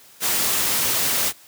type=noise; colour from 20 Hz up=white; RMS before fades=-21 dBFS; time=0.2-1.33 s; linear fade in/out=50 ms; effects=white hiss -49 dBFS RMS until 1.47 s + high-pass 80 Hz 12 dB/octave